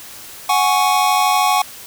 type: chord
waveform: square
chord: F# suspended second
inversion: none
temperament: just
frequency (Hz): 740 / 832.5 / 1110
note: F#5 / G#5 / C#6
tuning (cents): 0 / +4 / +2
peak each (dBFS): -18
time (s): 0.49-1.62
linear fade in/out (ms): 5
effects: white hiss -36 dBFS RMS until 1.86 s